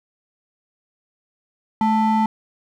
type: ring-modulated tone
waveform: triangle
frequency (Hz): 550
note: C#5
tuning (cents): -14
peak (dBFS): -10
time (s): 1.81-2.26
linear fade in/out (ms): 2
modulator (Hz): 333
effects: none